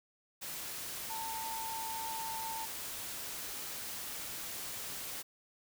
sine tone in noise, 898 Hz, A5, 35 cents sharp, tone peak -39 dBFS, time 1.09-2.66 s, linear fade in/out 20 ms, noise white, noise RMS -42 dBFS, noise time 0.41-5.23 s, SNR 0 dB, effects none

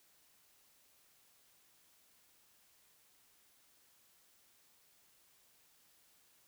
silence, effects white hiss -69 dBFS RMS until 6.47 s

